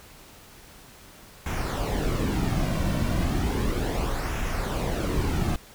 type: noise with flanger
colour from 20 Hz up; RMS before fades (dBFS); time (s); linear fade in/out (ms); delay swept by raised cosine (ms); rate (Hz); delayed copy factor
brown; -26; 1.46-5.56; 2; 0.22 to 2.42; 0.34; -0.55
effects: pink hiss -49 dBFS RMS until 5.74 s